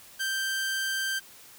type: tone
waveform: sawtooth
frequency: 1568 Hz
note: G6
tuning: in tune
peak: -24 dBFS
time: 0.19-1.2 s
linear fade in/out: 20 ms
effects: white hiss -51 dBFS RMS until 1.58 s